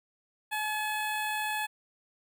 15% pulse tone with notch filter, 854 Hz, G#5, 48 cents sharp, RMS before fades -32 dBFS, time 0.51-1.67 s, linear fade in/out 20 ms, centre 5600 Hz, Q 0.97, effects none

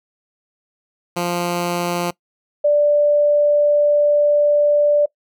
10% pulse / sine tone pair in turn, 174.61 / 587.3 Hz, F3 / D5, 0 / 0 cents, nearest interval octave + major sixth, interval 2100 cents, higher second, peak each -11 dBFS, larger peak neither, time 1.16-2.11 / 2.64-5.06 s, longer second, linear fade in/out 10 ms, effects noise-tail reverb RT60 0.1 s tail -22 dB re dry

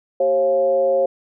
sine tone with frequency modulation, 540 Hz, C#5, 45 cents flat, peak -14 dBFS, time 0.2-1.06 s, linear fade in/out 5 ms, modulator 154 Hz, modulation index 0.63, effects none

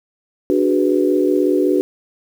sine chord, G# half-diminished seventh, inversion second, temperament equal, 293.7 / 370 / 415.3 / 493.9 Hz, D4 / F#4 / G#4 / B4, 0 / 0 / 0 / 0 cents, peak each -17 / -16 / -22 / -21 dBFS, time 0.5-1.81 s, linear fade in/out 0 ms, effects 7-bit

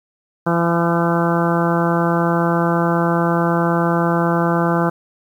harmonic tone with a mistuned harmonic, 169.4 Hz, E3, 48 cents sharp, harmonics 1 / 2 / 3 / 4 / 5 / 6 / 7 / 8 / 9, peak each -18 / -21 / -23 / -24 / -25 / -26 / -26 / -27 / -28 dBFS, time 0.46-4.9 s, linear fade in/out 10 ms, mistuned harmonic 7, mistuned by +21 cents, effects 8-bit

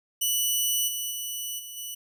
10% pulse tone with level steps, 2960 Hz, F#7, in tune, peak -15 / -21 / -23 / -30 / -26 dBFS, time 0.21-1.95 s, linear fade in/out 10 ms, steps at 0.87 / 1.1 / 1.58 / 1.76 s, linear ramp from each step 20 ms, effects none

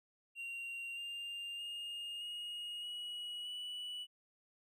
triangle tone with pitch steps, 2762 / 2799 / 2836 / 2874 / 2913 / 2952 Hz, F7 / F7 / F7 / F7 / F#7 / F#7, -20 / +3 / +26 / +49 / -28 / -5 cents, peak -40 dBFS, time 0.35-4.07 s, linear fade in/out 50 ms, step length 620 ms, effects none

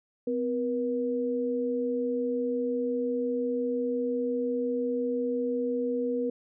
sine tone pair together, 254.3 / 480 Hz, C4 / B4, -49 / -49 cents, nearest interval major seventh, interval 1100 cents, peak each -30 / -28 dBFS, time 0.27-6.3 s, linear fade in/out 5 ms, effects none

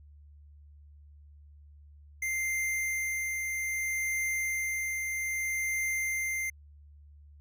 square tone with tremolo, 2093 Hz, C7, in tune, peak -29 dBFS, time 2.22-6.5 s, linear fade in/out 5 ms, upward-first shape triangle, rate 0.62 Hz, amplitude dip 30%, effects added 73 Hz sine -51 dBFS peak until 7.4 s

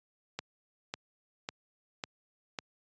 click train, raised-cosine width 0.2 ms, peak -18 dBFS, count 5, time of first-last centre 0.39-2.588 s, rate 1.82 Hz, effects high-pass 100 Hz 12 dB/octave + resampled to 16000 Hz

